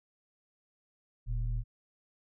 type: tone pair together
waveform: sine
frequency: 41.31 / 116.54 Hz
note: E1 / A#2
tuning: +4 / 0 cents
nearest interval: octave + tritone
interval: 1796 cents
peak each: -30 / -34 dBFS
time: 1.26-1.64 s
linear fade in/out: 50 ms
effects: tanh soft clip ceiling -23 dBFS

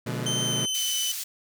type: chord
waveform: sawtooth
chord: B diminished seventh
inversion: none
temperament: just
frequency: 123.47 / 148.16 / 177.8 / 213.4 Hz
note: B2 / D3 / F3 / Ab3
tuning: 0 / +16 / +31 / +47 cents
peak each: -27 / -30 / -33 / -32 dBFS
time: 0.06-0.66 s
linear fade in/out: 10 ms
type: tone with pitch glide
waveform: 25% pulse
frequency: 3098 to 3017 Hz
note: G7 to F#7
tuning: -21 to +33 cents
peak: -22 dBFS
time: 0.26-1.12 s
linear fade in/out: 5 ms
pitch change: -46 cents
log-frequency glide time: 0.39-0.97 s
type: high-pass noise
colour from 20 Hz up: pink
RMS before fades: -33 dBFS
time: 0.74-1.24 s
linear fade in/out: 10 ms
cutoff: 4200 Hz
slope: 12 dB/octave
effects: none

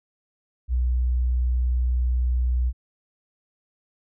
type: tone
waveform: sine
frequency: 61.74 Hz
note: B1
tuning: in tune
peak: -19 dBFS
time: 0.68-2.73 s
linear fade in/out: 50 ms
effects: none

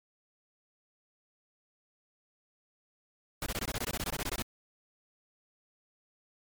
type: noise bursts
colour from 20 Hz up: pink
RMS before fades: -34 dBFS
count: 16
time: 3.42-4.423 s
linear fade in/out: 2 ms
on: 43 ms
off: 21 ms
effects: MP3 96 kbps

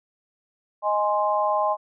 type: chord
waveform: sine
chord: Ab major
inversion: second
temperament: equal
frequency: 622.3 / 830.6 / 1046.5 Hz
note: Eb5 / Ab5 / C6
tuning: 0 / 0 / 0 cents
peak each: -24 dBFS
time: 0.82-1.77 s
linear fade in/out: 50 ms
effects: none

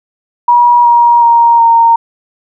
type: tone with pitch steps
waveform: sine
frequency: 961 / 948.3 / 935.8 / 923.5 Hz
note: B5 / A#5 / A#5 / A#5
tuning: -48 / +29 / +6 / -16 cents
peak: -3 dBFS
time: 0.48-1.96 s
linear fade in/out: 5 ms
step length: 370 ms
effects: none

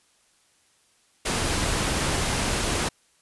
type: noise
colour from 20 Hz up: pink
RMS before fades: -25 dBFS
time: 1.25-2.89 s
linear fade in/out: 10 ms
effects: white hiss -63 dBFS RMS until 3.21 s + resampled to 24000 Hz

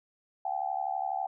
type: tone with amplitude modulation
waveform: sine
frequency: 770 Hz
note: G5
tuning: 31 cents flat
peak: -25 dBFS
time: 0.45-1.27 s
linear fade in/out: 5 ms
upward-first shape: sine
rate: 72.1 Hz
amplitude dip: 100%
effects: none

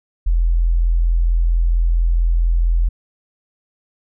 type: tone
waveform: sine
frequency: 42.21 Hz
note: E1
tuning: 42 cents sharp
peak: -12 dBFS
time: 0.26-2.89 s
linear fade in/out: 10 ms
effects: none

